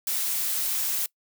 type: noise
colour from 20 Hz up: blue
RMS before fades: -27 dBFS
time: 0.07-1.06 s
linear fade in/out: 2 ms
effects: noise-tail reverb RT60 0.1 s tail -23 dB re dry